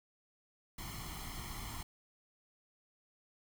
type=noise with comb filter; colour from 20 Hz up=pink; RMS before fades=-44 dBFS; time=0.78-1.83 s; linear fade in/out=5 ms; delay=0.95 ms; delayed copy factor=+0.8; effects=none